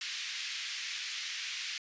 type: band-pass noise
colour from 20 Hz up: pink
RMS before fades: -39 dBFS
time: 0.01-1.78 s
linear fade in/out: 2 ms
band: 2000 to 6100 Hz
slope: 24 dB/octave
effects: resampled to 16000 Hz